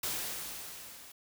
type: noise with level ramp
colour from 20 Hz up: white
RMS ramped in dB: -34 to -52 dBFS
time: 0.03-1.12 s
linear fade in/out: 5 ms
effects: none